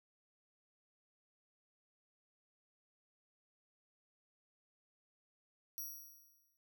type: tone with exponential decay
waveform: 5% pulse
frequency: 5750 Hz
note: F8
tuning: 50 cents sharp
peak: -34 dBFS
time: 5.78-6.57 s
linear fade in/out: 0 ms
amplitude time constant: 170 ms
effects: noise-tail reverb RT60 0.1 s tail -21 dB re dry